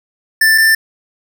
square tone pair in turn, 1770 / 1778.2 Hz, A6 / A6, +10 / +18 cents, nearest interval unison, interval 8 cents, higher second, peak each -8 / -8 dBFS, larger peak neither, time 0.41-0.58 / 0.58-0.75 s, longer neither, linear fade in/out 5 ms, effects none

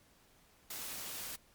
white noise, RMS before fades -43 dBFS, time 0.7-1.36 s, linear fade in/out 5 ms, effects pink hiss -66 dBFS RMS until 1.54 s + MP3 96 kbps

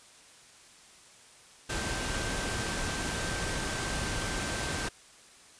sine tone in noise, 1561 Hz, G6, 8 cents flat, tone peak -40 dBFS, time 1.69-4.89 s, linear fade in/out 10 ms, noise pink, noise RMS -33 dBFS, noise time 1.69-4.89 s, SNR -10 dB, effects white hiss -55 dBFS RMS until 5.59 s + resampled to 22050 Hz

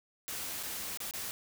white noise with dropouts, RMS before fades -39 dBFS, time 0.28-1.31 s, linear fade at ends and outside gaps 0 ms, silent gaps 0.629-0.633 / 0.973-1.003 / 1.11-1.137 s, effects none

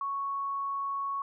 sine tone, 1108.7 Hz, C#6, in tune, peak -30 dBFS, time 0.01-1.22 s, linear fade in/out 2 ms, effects none

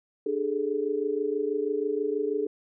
sine tone cluster, 296.9 / 407.2 / 433.4 Hz, D4 / G#4 / A4, +19 / -34 / -26 cents, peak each -33 / -29 / -28 dBFS, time 0.26-2.47 s, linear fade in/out 5 ms, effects none

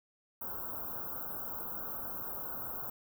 white band-stop noise, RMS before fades -40 dBFS, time 0.41-2.9 s, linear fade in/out 5 ms, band 1500 to 13000 Hz, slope 96 dB/octave, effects none

